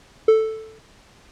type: tone with exponential decay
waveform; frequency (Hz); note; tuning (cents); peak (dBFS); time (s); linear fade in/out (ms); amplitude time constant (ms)
triangle; 440.4; A4; +2; -6; 0.28-0.79; 5; 110
effects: pink hiss -51 dBFS RMS until 1.31 s + low-pass 7000 Hz 12 dB/octave